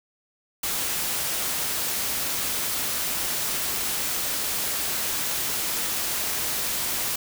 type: noise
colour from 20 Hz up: white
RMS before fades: -27 dBFS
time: 0.63-7.16 s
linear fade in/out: 5 ms
effects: none